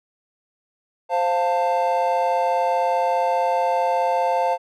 triangle chord, F major, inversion second, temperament equal with one note detuned, 523.3 / 698.5 / 890.2 Hz, C5 / F5 / A5, 0 / 0 / +20 cents, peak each -21 / -20 / -20 dBFS, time 1.09-4.58 s, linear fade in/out 50 ms, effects none

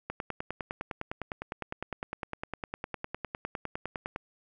click train, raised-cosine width 0.5 ms, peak -19 dBFS, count 41, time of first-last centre 0.1-4.161 s, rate 9.85 Hz, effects none

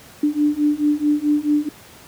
sine beating tone pair, 293.7 / 298.3 Hz, D4 / D4, 0 / +27 cents, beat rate 4.6 Hz, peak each -19 / -18 dBFS, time 0.23-1.69 s, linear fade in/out 5 ms, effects pink hiss -44 dBFS RMS until 2.07 s + high-pass 80 Hz 12 dB/octave

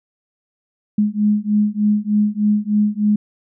sine beating tone pair, 207.7 / 211 Hz, G#3 / G#3, 0 / +28 cents, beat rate 3.3 Hz, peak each -17 dBFS, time 0.98-3.16 s, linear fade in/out 5 ms, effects none

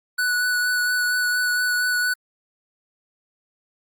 square tone with vibrato, 1480 Hz, F#6, in tune, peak -20 dBFS, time 0.18-2.14 s, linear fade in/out 10 ms, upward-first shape sine, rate 4.3 Hz, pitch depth 13 cents each way, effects Opus 48 kbps

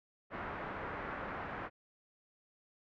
white low-pass noise, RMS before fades -42 dBFS, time 0.3-1.7 s, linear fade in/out 50 ms, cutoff 1700 Hz, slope 24 dB/octave, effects none

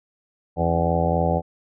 harmonic tone with a mistuned harmonic, 83.9 Hz, E2, 31 cents sharp, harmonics 1 / 2 / 3 / 4 / 5 / 6 / 7 / 8 / 9 / 10, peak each -25 / -24 / -32 / -33 / -31 / -26 / -26 / -34 / -25 / -32 dBFS, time 0.56-1.42 s, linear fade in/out 50 ms, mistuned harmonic 3, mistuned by +74 cents, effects none

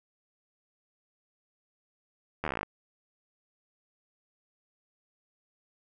slowing click train, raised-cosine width 0.5 ms, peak -16 dBFS, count 13, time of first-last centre 2.44-2.631 s, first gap 12 ms, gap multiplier 1.05, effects none

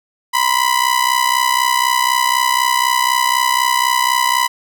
sawtooth ring-modulated tone, 995 Hz, B5, 13 cents sharp, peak -6 dBFS, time 0.33-4.48 s, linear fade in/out 20 ms, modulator 32 Hz, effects none

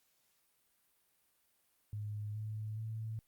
sine tone with pitch steps, 105 / 107.89 / 110.86 Hz, G#2 / A2 / A2, +19 / -34 / +13 cents, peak -38 dBFS, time 1.93-3.19 s, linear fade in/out 0 ms, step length 420 ms, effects white hiss -75 dBFS RMS until 3.27 s + Opus 48 kbps

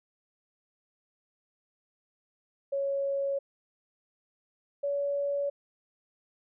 sine tone pair in turn, 554.4 / 566.7 Hz, C#5 / C#5, 0 / +38 cents, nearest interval unison, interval 38 cents, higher second, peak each -27 / -27 dBFS, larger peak neither, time 2.72-3.39 / 4.83-5.5 s, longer neither, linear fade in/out 10 ms, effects none

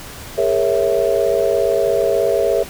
sine tone cluster, 406.6 / 463.4 / 552 / 658 Hz, G#4 / A#4 / C#5 / E5, -37 / -10 / -7 / -3 cents, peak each -19 dBFS, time 0.37-2.64 s, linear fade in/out 20 ms, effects pink hiss -34 dBFS RMS until 2.69 s

